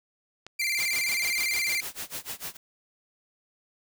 click, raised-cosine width 0.2 ms, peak -24 dBFS, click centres 0.466 s
sawtooth tone with vibrato, 2217 Hz, C#7, in tune, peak -22 dBFS, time 0.59-1.81 s, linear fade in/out 10 ms, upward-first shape square, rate 19 Hz, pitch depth 100 cents each way
white noise with tremolo, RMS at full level -34 dBFS, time 0.78-2.57 s, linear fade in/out 5 ms, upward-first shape sine, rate 6.7 Hz, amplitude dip 95%
effects none

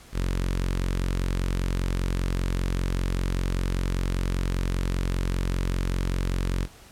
sawtooth tone with notch filter, 45.09 Hz, F#1, 44 cents flat, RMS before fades -26 dBFS, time 0.12-6.68 s, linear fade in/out 50 ms, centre 740 Hz, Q 1.6, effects pink hiss -50 dBFS RMS until 6.91 s + low-pass 12000 Hz 12 dB/octave

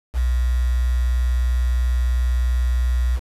sine tone with quantisation, 61.5 Hz, B1, 7 cents flat, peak -16 dBFS, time 0.13-3.2 s, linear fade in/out 50 ms, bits 6, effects resampled to 32000 Hz

